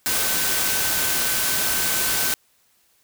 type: tone in noise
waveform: sine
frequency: 1527 Hz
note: G6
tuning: 46 cents flat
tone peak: -32 dBFS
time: 0.06-2.34 s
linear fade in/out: 0 ms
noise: white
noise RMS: -22 dBFS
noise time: 0.06-2.34 s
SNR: -13 dB
effects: white hiss -62 dBFS RMS until 3.03 s